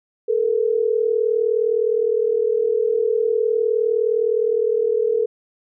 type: tone pair together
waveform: sine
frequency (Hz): 431.8 / 471.4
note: A4 / A#4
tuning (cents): -33 / +19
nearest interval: major second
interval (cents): 152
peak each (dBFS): -19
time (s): 0.28-5.26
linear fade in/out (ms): 10
effects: none